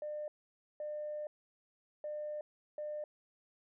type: tone bursts at uneven times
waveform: sine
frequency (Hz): 600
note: D5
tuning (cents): +37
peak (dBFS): -37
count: 4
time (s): 0.02-0.28 / 0.8-1.27 / 2.04-2.41 / 2.78-3.04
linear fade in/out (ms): 2
effects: tanh soft clip ceiling -33 dBFS